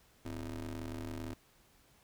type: ring-modulated tone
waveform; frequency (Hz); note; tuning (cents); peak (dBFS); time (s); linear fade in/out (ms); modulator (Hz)
25% pulse; 77.78; D#2; 0; -33; 0.25-1.34; 5; 179
effects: pink hiss -66 dBFS RMS until 2.03 s